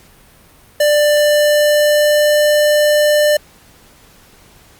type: tone with pitch glide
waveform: square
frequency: 592 to 596.1 Hz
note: D5 to D5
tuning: +14 to +26 cents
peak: -10 dBFS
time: 0.8-3.37 s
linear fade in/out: 5 ms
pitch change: +12 cents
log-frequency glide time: 1.04-2.43 s
effects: pink hiss -46 dBFS RMS until 4.79 s + Opus 48 kbps